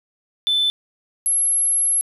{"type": "tone pair in turn", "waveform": "sine", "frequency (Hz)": [3520, 11085], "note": ["A7", "F9"], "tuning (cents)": [0, -14], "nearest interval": "octave + minor sixth", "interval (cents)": 1986, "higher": "second", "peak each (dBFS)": -14, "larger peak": "neither", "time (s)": [[0.47, 0.7], [1.26, 2.01]], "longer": "second", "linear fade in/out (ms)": 0, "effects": ["tanh soft clip ceiling -13 dBFS", "8-bit"]}